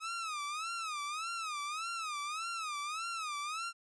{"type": "tone with vibrato", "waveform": "sawtooth", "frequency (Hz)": 1264, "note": "D#6", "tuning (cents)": 27, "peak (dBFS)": -33, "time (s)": [0, 3.73], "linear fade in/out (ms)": 50, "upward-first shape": "sine", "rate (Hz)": 1.7, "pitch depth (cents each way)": 150, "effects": ["resampled to 22050 Hz"]}